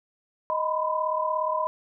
sine tone cluster, 624 / 982 / 1019 Hz, D#5 / B5 / C6, +5 / -10 / -46 cents, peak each -28 dBFS, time 0.5-1.67 s, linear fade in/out 0 ms, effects none

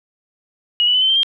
sine tone with pitch steps, 2900 / 2958 / 3016 / 3076 / 3137 / 3199 Hz, F#7 / F#7 / F#7 / G7 / G7 / G7, -35 / -1 / +32 / -33 / +1 / +34 cents, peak -12 dBFS, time 0.8-1.232 s, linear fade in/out 0 ms, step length 72 ms, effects none

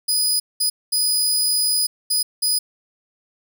20% pulse tone bursts at uneven times, 4971 Hz, D#8, 2 cents flat, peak -11 dBFS, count 5, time 0.08-0.4 / 0.6-0.7 / 0.92-1.87 / 2.1-2.23 / 2.42-2.59 s, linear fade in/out 10 ms, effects none

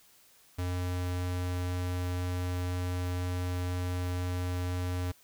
square tone, 89.8 Hz, F2, 49 cents sharp, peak -31 dBFS, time 0.58-5.12 s, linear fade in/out 10 ms, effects white hiss -61 dBFS RMS until 5.23 s

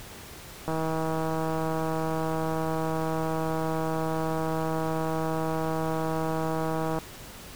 click train, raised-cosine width 1 ms, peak -16 dBFS, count 1010, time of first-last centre 0.68-6.986 s, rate 160 Hz, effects pink hiss -44 dBFS RMS until 7.55 s

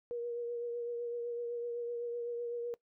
sine tone with vibrato, 475.3 Hz, A#4, 34 cents sharp, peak -35 dBFS, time 0.11-2.74 s, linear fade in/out 0 ms, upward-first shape triangle, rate 7.9 Hz, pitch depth 26 cents each way, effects noise-tail reverb RT60 0.1 s tail -20 dB re dry

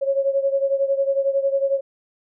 sine beating tone pair, 546 / 557 Hz, C#5 / C#5, -26 / +8 cents, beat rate 11 Hz, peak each -19 / -23 dBFS, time 0.01-1.81 s, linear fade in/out 20 ms, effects none

